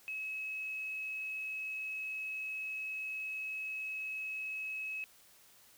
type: tone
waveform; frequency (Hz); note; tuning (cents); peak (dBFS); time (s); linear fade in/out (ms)
sine; 2571; E7; -44; -37; 0.08-5.04; 0
effects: white hiss -62 dBFS RMS until 5.77 s